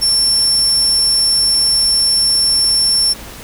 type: tone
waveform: 35% pulse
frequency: 5420 Hz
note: E8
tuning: 47 cents sharp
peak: -8 dBFS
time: 0.01-3.14 s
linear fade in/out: 20 ms
effects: added 50 Hz sine -36 dBFS peak until 3.43 s + pink hiss -33 dBFS RMS until 3.43 s